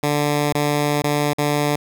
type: tone with dropouts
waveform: 10% pulse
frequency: 146.83 Hz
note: D3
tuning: in tune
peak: -9 dBFS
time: 0.03-1.76 s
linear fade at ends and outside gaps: 5 ms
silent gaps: 0.527-0.548 / 1.021-1.039 / 1.334-1.383 s
effects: none